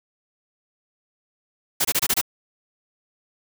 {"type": "noise bursts", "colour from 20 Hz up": "white", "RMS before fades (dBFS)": -20, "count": 6, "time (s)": [1.8, 2.214], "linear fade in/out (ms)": 10, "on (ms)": 49, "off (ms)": 24, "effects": []}